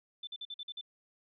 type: tone bursts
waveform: sine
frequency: 3533 Hz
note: A7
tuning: 6 cents sharp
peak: -39 dBFS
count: 7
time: 0.23-0.812 s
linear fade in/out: 5 ms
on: 42 ms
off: 48 ms
effects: none